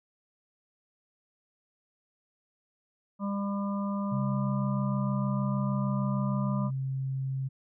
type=harmonic tone; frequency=200 Hz; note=G3; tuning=35 cents sharp; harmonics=1 / 3 / 5 / 6; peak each=-29 / -40 / -40 / -41 dBFS; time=3.19-6.71 s; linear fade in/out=50 ms
type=tone; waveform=sine; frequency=133.5 Hz; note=C3; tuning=35 cents sharp; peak=-29 dBFS; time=4.11-7.49 s; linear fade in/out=20 ms
effects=none